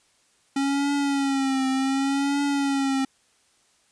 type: tone with vibrato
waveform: square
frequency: 273.8 Hz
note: C#4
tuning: 21 cents flat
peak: -22 dBFS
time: 0.56-3.05 s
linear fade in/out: 5 ms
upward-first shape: triangle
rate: 0.67 Hz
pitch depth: 70 cents each way
effects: white hiss -63 dBFS RMS until 3.91 s + resampled to 22050 Hz